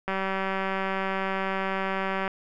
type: click train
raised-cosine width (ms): 0.5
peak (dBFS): -14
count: 423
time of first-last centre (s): 0.08-2.278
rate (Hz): 192
effects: none